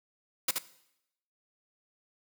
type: noise with echo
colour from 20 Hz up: white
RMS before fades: -27 dBFS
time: 0.48-0.51 s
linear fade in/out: 5 ms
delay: 75 ms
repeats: 1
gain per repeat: -4 dB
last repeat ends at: 0.585 s
effects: noise-tail reverb RT60 0.8 s tail -17 dB re dry + high-pass 150 Hz 12 dB/octave